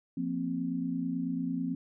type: chord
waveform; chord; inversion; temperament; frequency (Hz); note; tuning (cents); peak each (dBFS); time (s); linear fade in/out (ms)
sine; F suspended fourth; none; just; 174.61 / 232.8 / 261.9; F3 / Bb3 / C4; 0 / -2 / +2; -35 / -37 / -32; 0.17-1.75; 5
effects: none